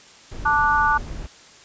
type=noise; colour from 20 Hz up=brown; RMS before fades=-32 dBFS; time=0.31-1.27 s; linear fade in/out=10 ms
type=chord; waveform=sine; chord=D major; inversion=second; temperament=just; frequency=881 / 1174.7 / 1468.3 Hz; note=A5 / D6 / F#6; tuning=+2 / 0 / -14 cents; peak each=-20 dBFS; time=0.45-0.98 s; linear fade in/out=10 ms
effects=white hiss -47 dBFS RMS until 1.64 s + resampled to 16000 Hz